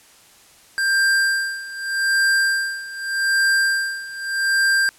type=tone with tremolo; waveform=square; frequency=1586 Hz; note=G6; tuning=20 cents sharp; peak=-15 dBFS; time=0.78-4.89 s; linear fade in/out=0 ms; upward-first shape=sine; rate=0.83 Hz; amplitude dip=85%; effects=white hiss -50 dBFS RMS until 4.98 s + low-pass 11000 Hz 12 dB/octave